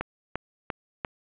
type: click train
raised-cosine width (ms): 0.5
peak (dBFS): -14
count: 4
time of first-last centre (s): 0.01-1.048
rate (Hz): 2.89
effects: resampled to 8000 Hz + 7-bit